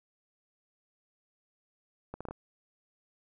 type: accelerating click train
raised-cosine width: 1 ms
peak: -25 dBFS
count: 5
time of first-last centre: 2.14-2.31 s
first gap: 66 ms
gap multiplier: 0.71
effects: none